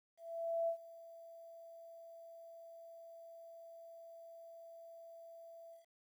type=tone with ADSR envelope; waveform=sine; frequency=667 Hz; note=E5; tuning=20 cents sharp; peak=-32 dBFS; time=0.17-5.86 s; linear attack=510 ms; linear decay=89 ms; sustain=-20 dB; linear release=140 ms; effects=12-bit